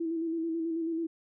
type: tone with vibrato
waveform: sine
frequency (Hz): 328.7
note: E4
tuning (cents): -5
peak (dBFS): -29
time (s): 0-1.07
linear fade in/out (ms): 10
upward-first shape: square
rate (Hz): 9.2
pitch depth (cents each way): 30
effects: none